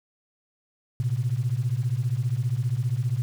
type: beating tone pair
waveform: sine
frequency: 114.9 / 129.9 Hz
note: A#2 / C3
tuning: -25 / -12 cents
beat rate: 15 Hz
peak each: -25 dBFS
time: 1-3.22 s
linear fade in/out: 0 ms
effects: tanh soft clip ceiling -15 dBFS + 8-bit